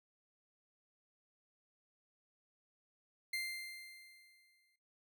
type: tone with exponential decay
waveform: 30% pulse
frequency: 2093 Hz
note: C7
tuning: in tune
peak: -33 dBFS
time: 3.33-4.76 s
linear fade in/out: 5 ms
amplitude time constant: 310 ms
effects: noise-tail reverb RT60 0.3 s tail -18 dB re dry